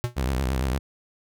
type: tone with exponential decay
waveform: square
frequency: 121.2 Hz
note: B2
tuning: 32 cents flat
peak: -19 dBFS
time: 0.04-0.16 s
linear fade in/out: 0 ms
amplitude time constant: 24 ms
type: tone with vibrato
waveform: sawtooth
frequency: 65.41 Hz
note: C2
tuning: in tune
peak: -19 dBFS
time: 0.16-0.79 s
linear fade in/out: 20 ms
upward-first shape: triangle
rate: 8.8 Hz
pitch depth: 150 cents each way
effects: none